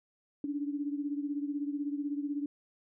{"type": "beating tone pair", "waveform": "sine", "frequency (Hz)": [285.4, 301.4], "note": ["D4", "D4"], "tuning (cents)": [-49, 45], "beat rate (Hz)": 16, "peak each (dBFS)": [-33, -38], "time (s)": [0.44, 2.46], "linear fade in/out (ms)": 2, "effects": []}